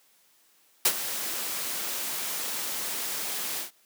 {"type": "noise with ADSR envelope", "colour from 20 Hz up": "white", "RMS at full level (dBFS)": -19, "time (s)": [0.85, 3.71], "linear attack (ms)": 6, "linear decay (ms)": 61, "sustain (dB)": -13, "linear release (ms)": 120, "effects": ["white hiss -63 dBFS RMS until 3.85 s", "high-pass 200 Hz 12 dB/octave"]}